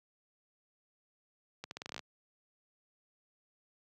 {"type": "accelerating click train", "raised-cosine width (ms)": 0.2, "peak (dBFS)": -24, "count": 11, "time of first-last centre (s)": [1.64, 1.993], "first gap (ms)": 71, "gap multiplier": 0.83, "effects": ["high-pass 100 Hz 12 dB/octave"]}